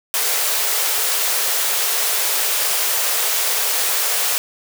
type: high-pass noise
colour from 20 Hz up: white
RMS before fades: -19 dBFS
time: 0.14-4.38 s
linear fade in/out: 0 ms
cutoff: 390 Hz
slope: 96 dB/octave
effects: none